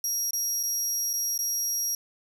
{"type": "tone with dropouts", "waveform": "30% pulse", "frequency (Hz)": 5660, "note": "F8", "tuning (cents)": 22, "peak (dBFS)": -22, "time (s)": [0.04, 1.95], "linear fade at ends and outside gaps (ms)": 2, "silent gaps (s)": [[0.308, 0.332], [0.63, 0.634], [1.132, 1.136], [1.378, 1.389]], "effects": []}